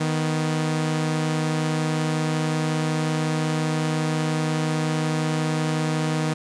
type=tone pair together; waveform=sawtooth; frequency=156.08 / 246.9 Hz; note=D#3 / B3; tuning=+6 / 0 cents; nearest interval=minor sixth; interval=794 cents; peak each=-18 / -26 dBFS; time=0-6.34 s; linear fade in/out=10 ms; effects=resampled to 22050 Hz + 8-bit